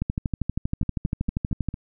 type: two click trains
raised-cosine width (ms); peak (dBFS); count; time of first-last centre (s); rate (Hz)
5; -12 / -19; 22 / 5; 0.02-1.687 / 0.83-1.741; 12.6 / 4.39
effects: none